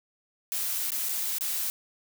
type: noise with dropouts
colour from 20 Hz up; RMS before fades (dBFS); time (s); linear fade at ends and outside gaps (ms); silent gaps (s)
blue; -30; 0.52-1.7; 0; 0.905-0.919 / 1.087-1.092 / 1.384-1.409
effects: none